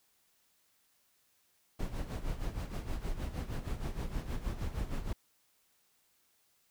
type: noise with tremolo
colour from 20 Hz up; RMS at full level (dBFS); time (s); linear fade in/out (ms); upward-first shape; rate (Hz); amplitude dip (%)
brown; -34; 1.79-5.13; 5; sine; 6.4; 70
effects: white hiss -72 dBFS RMS until 6.7 s